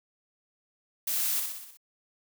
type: noise with echo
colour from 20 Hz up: blue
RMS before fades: -30 dBFS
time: 1.07-1.4 s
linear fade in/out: 5 ms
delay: 62 ms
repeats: 6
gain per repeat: -4 dB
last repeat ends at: 1.772 s
effects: none